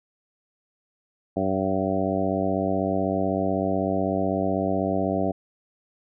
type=harmonic tone with a mistuned harmonic; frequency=96 Hz; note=G2; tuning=36 cents flat; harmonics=1 / 2 / 3 / 4 / 5 / 6 / 7 / 8; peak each=-33 / -28 / -28 / -31 / -33 / -30 / -28 / -34 dBFS; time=1.36-5.32 s; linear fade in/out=10 ms; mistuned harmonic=8; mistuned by=-17 cents; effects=none